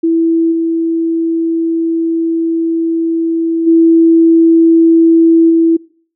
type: tone with level steps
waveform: sine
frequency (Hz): 329.6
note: E4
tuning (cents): 0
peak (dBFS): -8 / -11 / -4 / -6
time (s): 0.03-5.77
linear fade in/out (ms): 10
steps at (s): 0.51 / 3.66 / 5.49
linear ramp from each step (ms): 20
effects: noise-tail reverb RT60 0.5 s tail -24 dB re dry